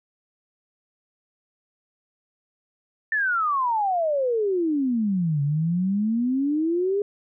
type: exponential two-way sweep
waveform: sine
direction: down then up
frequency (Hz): 1800 to 140 to 414.5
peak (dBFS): -20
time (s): 3.12-7.02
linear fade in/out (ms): 2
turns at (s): 5.42
effects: none